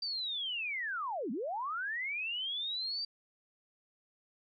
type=linear two-way sweep; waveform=sine; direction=down then up; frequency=4699 to 197.6 to 4699 Hz; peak=-34 dBFS; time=0.02-3.05 s; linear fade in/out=5 ms; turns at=1.31 s; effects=none